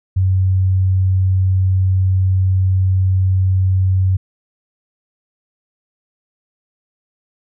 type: tone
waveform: sine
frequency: 94 Hz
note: F#2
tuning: 28 cents sharp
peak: -11 dBFS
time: 0.16-4.17 s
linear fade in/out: 10 ms
effects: none